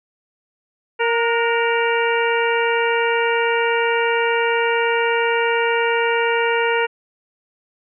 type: harmonic tone with a mistuned harmonic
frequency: 464.3 Hz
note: A#4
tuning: 7 cents flat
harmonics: 1 / 2 / 3 / 4 / 5 / 6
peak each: -19 / -22 / -24 / -25 / -26 / -27 dBFS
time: 0.99-6.87 s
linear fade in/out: 20 ms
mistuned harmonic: 3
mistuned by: +50 cents
effects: none